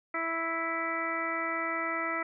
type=harmonic tone; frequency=329.6 Hz; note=E4; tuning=in tune; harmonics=1 / 2 / 3 / 4 / 5 / 6 / 7; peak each=-39 / -38 / -41 / -34 / -46 / -34 / -40 dBFS; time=0.14-2.23 s; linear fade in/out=5 ms; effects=none